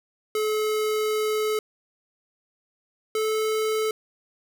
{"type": "tone pair in turn", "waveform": "square", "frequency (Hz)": [429.6, 435.1], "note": ["A4", "A4"], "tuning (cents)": [-41, -19], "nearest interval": "unison", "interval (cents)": 22, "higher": "second", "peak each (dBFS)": -23, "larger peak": "neither", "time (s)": [[0.35, 1.59], [3.15, 3.91]], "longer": "first", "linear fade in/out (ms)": 2, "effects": []}